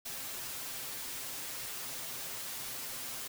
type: noise with comb filter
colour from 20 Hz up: white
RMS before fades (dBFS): -41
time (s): 0.05-3.28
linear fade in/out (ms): 10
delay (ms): 7.6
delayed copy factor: +0.65
effects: none